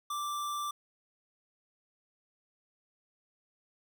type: tone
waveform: square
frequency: 1174.7 Hz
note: D6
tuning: in tune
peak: -34 dBFS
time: 0.1-0.71 s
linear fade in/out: 5 ms
effects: none